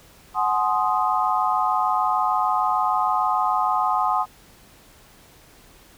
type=chord; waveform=sine; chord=Ab dominant seventh; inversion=third; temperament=equal with one note detuned; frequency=740 / 846.6 / 1046.5 / 1244.5 Hz; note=Gb5 / Ab5 / C6 / Eb6; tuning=0 / +33 / 0 / 0 cents; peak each=-24 dBFS; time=0.34-4.26 s; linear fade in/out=50 ms; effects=pink hiss -51 dBFS RMS until 5.97 s